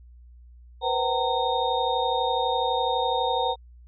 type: tone cluster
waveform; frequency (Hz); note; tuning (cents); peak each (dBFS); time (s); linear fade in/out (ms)
sine; 483 / 515 / 762 / 919 / 3695; B4 / C5 / G5 / A#5 / A#7; -39 / -28 / -49 / -25 / -16; -30 / -29 / -28 / -26 / -31; 0.81-3.56; 50
effects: added 60 Hz sine -46 dBFS peak until 3.87 s